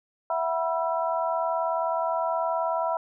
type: tone cluster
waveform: sine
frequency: 660 / 739 / 976 / 1335 Hz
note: E5 / F#5 / B5 / E6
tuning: +2 / -2 / -21 / +22 cents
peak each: -27 / -32 / -28 / -34 dBFS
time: 0.3-2.97 s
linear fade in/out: 2 ms
effects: none